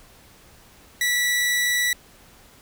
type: tone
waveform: sawtooth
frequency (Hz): 1954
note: B6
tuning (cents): -19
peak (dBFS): -16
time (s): 1.01-1.93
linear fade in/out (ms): 2
effects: pink hiss -51 dBFS RMS until 2.61 s

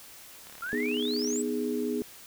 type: click train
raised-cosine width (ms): 0.3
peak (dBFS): -32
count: 33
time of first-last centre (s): 0.47-1.359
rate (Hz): 36
type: exponential sweep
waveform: sine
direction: up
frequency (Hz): 1340 to 8120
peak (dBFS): -32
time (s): 0.62-1.42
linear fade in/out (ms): 5
type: chord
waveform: sine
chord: G# minor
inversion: first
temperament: equal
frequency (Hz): 246.9 / 311.1 / 415.3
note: B3 / D#4 / G#4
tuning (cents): 0 / 0 / 0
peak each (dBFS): -31 / -34 / -31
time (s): 0.73-2.02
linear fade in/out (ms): 0
effects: white hiss -49 dBFS RMS until 2.26 s

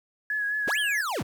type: tone with vibrato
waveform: sine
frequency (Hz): 1683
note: G#6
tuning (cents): +23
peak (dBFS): -25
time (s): 0.3-1.01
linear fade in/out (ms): 2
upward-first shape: sine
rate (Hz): 4.7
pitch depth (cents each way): 33
type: linear two-way sweep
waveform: square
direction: up then down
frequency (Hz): 40 to 3315 to 40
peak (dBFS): -28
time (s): 0.67-1.23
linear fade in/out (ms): 10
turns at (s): 0.79
effects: 9-bit

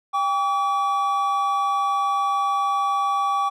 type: tone pair together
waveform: triangle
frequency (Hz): 796 / 1143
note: G5 / D6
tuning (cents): +26 / -47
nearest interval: tritone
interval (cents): 627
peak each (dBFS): -22 / -19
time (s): 0.13-3.5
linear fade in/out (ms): 20
effects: none

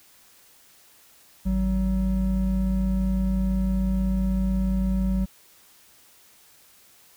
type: tone pair together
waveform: triangle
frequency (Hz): 53.01 / 188.9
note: G#1 / F#3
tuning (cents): +36 / +36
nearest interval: octave + minor seventh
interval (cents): 2200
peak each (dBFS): -22 / -21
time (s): 1.45-5.26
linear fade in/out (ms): 20
effects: white hiss -55 dBFS RMS until 7.16 s

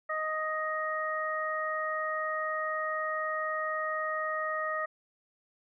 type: harmonic tone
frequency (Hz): 624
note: D#5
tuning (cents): +5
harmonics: 1 / 2 / 3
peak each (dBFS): -35 / -33 / -35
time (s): 0.09-4.86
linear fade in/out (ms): 10
effects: none

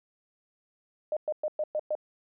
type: tone bursts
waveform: sine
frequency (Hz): 610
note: D#5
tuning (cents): -34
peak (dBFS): -26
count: 6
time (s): 1.12-1.952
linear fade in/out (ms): 2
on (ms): 47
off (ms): 110
effects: none

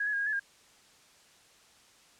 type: tone with pitch steps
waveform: sine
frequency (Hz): 1654 / 1696 / 1627 / 1638 / 1718 / 1616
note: G#6 / G#6 / G#6 / G#6 / A6 / G#6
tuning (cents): -8 / +36 / -36 / -24 / -42 / -48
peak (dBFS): -28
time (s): 0-0.396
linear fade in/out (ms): 5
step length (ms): 66
effects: white hiss -60 dBFS RMS until 2.19 s + low-pass 8000 Hz 12 dB/octave

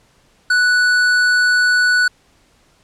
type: tone with tanh clipping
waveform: triangle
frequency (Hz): 1480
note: F#6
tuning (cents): 0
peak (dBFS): -13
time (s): 0.5-2.08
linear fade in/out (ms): 5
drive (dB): 17
effects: pink hiss -55 dBFS RMS until 2.83 s + low-pass 9000 Hz 12 dB/octave

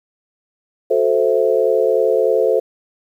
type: chord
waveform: sine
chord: F# half-diminished seventh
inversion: none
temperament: equal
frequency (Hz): 370 / 440 / 523.3 / 659.3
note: F#4 / A4 / C5 / E5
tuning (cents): 0 / 0 / 0 / 0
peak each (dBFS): -21 / -16 / -16 / -22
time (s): 0.9-2.6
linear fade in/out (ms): 10
effects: 8-bit

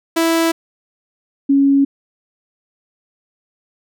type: tone pair in turn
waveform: sawtooth / sine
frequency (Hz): 329.6 / 277.2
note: E4 / C#4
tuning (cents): 0 / 0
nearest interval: minor third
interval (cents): 300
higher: first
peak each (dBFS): -9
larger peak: neither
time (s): 0.16-0.52 / 1.49-1.85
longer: neither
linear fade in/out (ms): 10
effects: none

